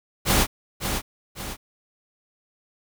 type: noise with echo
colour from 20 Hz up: pink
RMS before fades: -19 dBFS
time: 0.25-0.47 s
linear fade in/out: 50 ms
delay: 550 ms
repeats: 2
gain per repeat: -7 dB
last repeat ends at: 1.57 s
effects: none